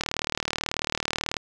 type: click train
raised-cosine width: 0.2 ms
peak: -8 dBFS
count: 53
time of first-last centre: 0.01-1.368 s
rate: 38.3 Hz
effects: none